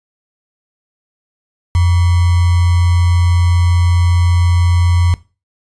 sine tone with sample-and-hold, 87.31 Hz, F2, in tune, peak -8 dBFS, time 1.75-5.14 s, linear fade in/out 0 ms, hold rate 1050 Hz, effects noise-tail reverb RT60 0.3 s tail -18 dB re dry + resampled to 22050 Hz

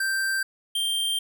square tone pair in turn, 1568 / 3169 Hz, G6 / G7, 0 / +18 cents, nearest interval octave, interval 1218 cents, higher second, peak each -24 dBFS, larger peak neither, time 0-0.43 / 0.75-1.19 s, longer second, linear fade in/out 5 ms, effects none

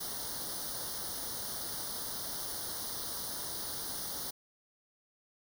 white noise with comb filter, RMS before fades -39 dBFS, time 0-4.31 s, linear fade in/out 10 ms, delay 0.2 ms, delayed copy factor +1, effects none

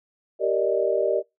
sine chord, Eb major seventh, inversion first, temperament just, 388.9 / 466.7 / 583.4 / 622.3 Hz, G4 / Bb4 / D5 / Eb5, -14 / +2 / -12 / 0 cents, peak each -25 dBFS, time 0.39-1.23 s, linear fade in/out 50 ms, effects noise-tail reverb RT60 0.2 s tail -24 dB re dry

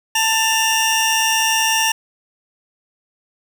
20% pulse tone pair together, 889.8 / 2825 Hz, A5 / F7, +19 / +19 cents, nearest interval octave + minor sixth, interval 2000 cents, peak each -13 dBFS, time 0.15-1.92 s, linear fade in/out 5 ms, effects none

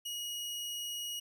sawtooth tone, 2895 Hz, F#7, 38 cents flat, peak -34 dBFS, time 0.05-1.2 s, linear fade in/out 10 ms, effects none

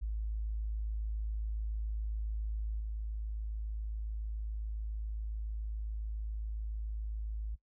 sine tone with level steps, 53.6 Hz, A1, 45 cents flat, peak -33 / -35 dBFS, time 0.01-7.56 s, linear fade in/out 20 ms, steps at 2.8 s, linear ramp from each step 2 ms, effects noise-tail reverb RT60 0.1 s tail -19 dB re dry

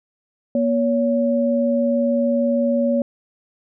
sine tone pair together, 238.7 / 563.3 Hz, A#3 / C#5, +41 / +28 cents, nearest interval octave + minor third, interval 1487 cents, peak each -18 / -19 dBFS, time 0.55-3.02 s, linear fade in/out 2 ms, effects none

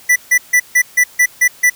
square tone bursts, 1975.5 Hz, B6, in tune, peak -8 dBFS, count 8, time 0.09-1.7 s, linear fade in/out 10 ms, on 70 ms, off 150 ms, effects white hiss -42 dBFS RMS until 1.75 s

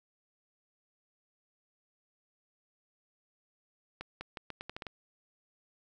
accelerating click train, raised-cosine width 0.3 ms, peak -24 dBFS, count 9, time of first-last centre 4.01-4.868 s, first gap 200 ms, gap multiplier 0.81, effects none

